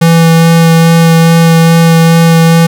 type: tone with vibrato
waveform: square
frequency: 165.4 Hz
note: E3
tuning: 6 cents sharp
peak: -3 dBFS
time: 0.01-2.67 s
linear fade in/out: 10 ms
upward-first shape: sine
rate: 2.4 Hz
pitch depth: 10 cents each way
effects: none